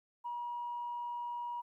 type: tone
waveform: sine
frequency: 959 Hz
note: A#5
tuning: 49 cents sharp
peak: -36 dBFS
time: 0.24-1.62 s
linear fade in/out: 20 ms
effects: tanh soft clip ceiling -32 dBFS + 13-bit